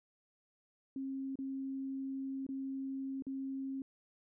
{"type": "tone with dropouts", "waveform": "sine", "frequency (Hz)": 268.8, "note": "C4", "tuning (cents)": 47, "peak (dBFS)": -37, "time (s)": [0.96, 3.82], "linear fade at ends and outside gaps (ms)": 2, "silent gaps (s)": [[1.356, 1.388], [2.466, 2.489], [3.223, 3.267]], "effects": []}